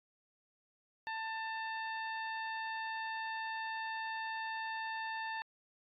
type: harmonic tone with a mistuned harmonic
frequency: 890 Hz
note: A5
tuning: 20 cents sharp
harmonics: 1 / 2 / 3 / 4 / 5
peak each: -40 / -41 / -49 / -54 / -55 dBFS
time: 1.07-5.42 s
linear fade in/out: 0 ms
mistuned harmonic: 4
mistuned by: +32 cents
effects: AAC 64 kbps